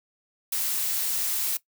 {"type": "noise", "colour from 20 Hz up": "blue", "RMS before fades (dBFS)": -27, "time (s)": [0.52, 1.57], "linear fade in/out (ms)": 5, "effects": ["noise-tail reverb RT60 0.1 s tail -18 dB re dry"]}